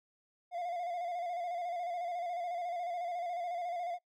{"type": "tone with vibrato", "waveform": "triangle", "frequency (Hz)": 700, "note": "F5", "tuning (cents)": 4, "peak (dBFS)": -33, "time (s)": [0.51, 3.99], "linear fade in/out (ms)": 50, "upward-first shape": "square", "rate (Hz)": 14, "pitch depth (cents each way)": 44, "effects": ["noise-tail reverb RT60 0.1 s tail -23 dB re dry"]}